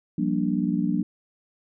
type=chord; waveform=sine; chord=G minor seventh; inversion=third; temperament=just; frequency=176.4 / 196 / 235.2 / 294 Hz; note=F3 / G3 / Bb3 / D4; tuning=+18 / 0 / +16 / +2 cents; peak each=-27 dBFS; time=0.18-1.03 s; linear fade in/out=5 ms; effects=none